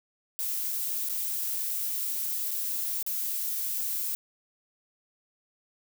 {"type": "noise with dropouts", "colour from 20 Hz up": "violet", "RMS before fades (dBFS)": -31, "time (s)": [0.39, 4.15], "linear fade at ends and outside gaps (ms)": 0, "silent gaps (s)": [[1.088, 1.096], [2.508, 2.513], [3.027, 3.064]], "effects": []}